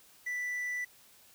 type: tone with quantisation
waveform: triangle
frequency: 1975.5 Hz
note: B6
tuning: in tune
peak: -31 dBFS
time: 0.26-0.85 s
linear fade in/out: 10 ms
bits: 10
effects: white hiss -60 dBFS RMS until 1.34 s